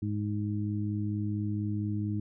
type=harmonic tone; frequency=104.4 Hz; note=G#2; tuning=10 cents sharp; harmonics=1 / 2 / 3; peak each=-31 / -34 / -36 dBFS; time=0.02-2.2 s; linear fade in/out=5 ms; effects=none